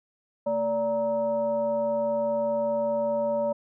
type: tone with frequency modulation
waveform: sine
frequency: 580 Hz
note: D5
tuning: 22 cents flat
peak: -23 dBFS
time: 0.46-3.53 s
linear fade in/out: 10 ms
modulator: 355 Hz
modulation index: 0.6
effects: none

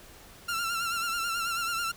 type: tone with vibrato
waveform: sawtooth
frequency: 1369 Hz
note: F6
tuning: 35 cents flat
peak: -25 dBFS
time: 0.48-1.92 s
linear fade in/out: 10 ms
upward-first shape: sine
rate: 9.2 Hz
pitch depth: 53 cents each way
effects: pink hiss -51 dBFS RMS until 1.96 s

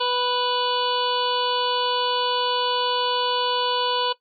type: harmonic tone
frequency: 493.9 Hz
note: B4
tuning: in tune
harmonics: 1 / 2 / 3 / 5 / 6 / 7 / 8 / 9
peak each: -26 / -25 / -33 / -37 / -27 / -31 / -36 / -32 dBFS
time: 0-4.13 s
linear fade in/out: 10 ms
effects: noise-tail reverb RT60 0.1 s tail -17 dB re dry + Opus 48 kbps

